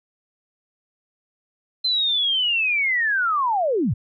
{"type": "linear sweep", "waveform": "sine", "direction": "down", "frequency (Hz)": [4106, 80.7], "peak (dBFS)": -18, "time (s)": [1.84, 3.94], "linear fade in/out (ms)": 10, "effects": []}